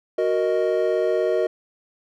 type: chord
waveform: triangle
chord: D# minor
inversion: first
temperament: equal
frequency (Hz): 370 / 466.2 / 622.3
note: F#4 / A#4 / D#5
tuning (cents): 0 / 0 / 0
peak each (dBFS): -21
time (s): 0.18-1.47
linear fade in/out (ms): 5
effects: none